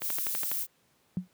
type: noise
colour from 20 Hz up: violet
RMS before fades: -32 dBFS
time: 0-0.67 s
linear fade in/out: 50 ms
type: click train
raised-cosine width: 0.3 ms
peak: -19 dBFS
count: 7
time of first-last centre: 0.02-0.516 s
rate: 12.1 Hz
type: tone with exponential decay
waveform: sine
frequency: 182.1 Hz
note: F#3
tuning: 27 cents flat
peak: -23 dBFS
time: 1.17-1.28 s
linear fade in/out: 0 ms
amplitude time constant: 23 ms
effects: pink hiss -68 dBFS RMS until 1.33 s + high-pass 100 Hz 12 dB/octave